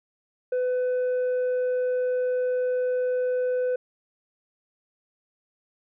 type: tone with tanh clipping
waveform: sine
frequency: 502 Hz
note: B4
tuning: 28 cents sharp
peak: -23 dBFS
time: 0.52-3.76 s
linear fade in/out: 5 ms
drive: 3 dB
effects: none